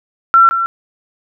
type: tone with echo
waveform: sine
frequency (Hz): 1354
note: E6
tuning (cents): +46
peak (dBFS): -4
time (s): 0.34-0.49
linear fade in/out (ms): 0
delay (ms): 170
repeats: 1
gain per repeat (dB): -9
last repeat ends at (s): 0.66
effects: none